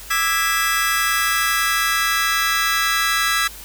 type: chord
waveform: sawtooth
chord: E dominant seventh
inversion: third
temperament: just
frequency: 1186.7 / 1318.5 / 1648.1 / 1977.8 Hz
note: D6 / E6 / G#6 / B6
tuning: +18 / 0 / -14 / +2 cents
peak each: -23 / -18 / -18 / -19 dBFS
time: 0.1-3.48 s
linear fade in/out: 10 ms
effects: added 50 Hz sine -41 dBFS peak until 3.64 s + white hiss -38 dBFS RMS until 3.64 s